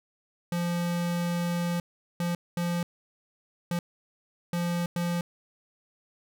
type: tone bursts at uneven times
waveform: square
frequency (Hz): 173.2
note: F3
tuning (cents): -14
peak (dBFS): -27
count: 6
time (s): 0.52-1.8 / 2.2-2.35 / 2.57-2.83 / 3.71-3.79 / 4.53-4.86 / 4.96-5.21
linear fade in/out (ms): 2
effects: none